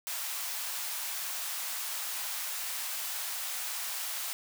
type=high-pass noise; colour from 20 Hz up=white; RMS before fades=-36 dBFS; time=0.07-4.33 s; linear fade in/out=0 ms; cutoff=680 Hz; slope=24 dB/octave; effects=none